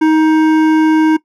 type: tone with hard clipping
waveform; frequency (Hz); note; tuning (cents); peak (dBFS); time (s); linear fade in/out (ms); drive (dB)
triangle; 314.3; D#4; +18; -9; 0.01-1.17; 10; 16
effects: noise-tail reverb RT60 0.1 s tail -19 dB re dry